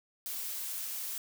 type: noise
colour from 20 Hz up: blue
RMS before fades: -38 dBFS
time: 0.26-1.18 s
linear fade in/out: 0 ms
effects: none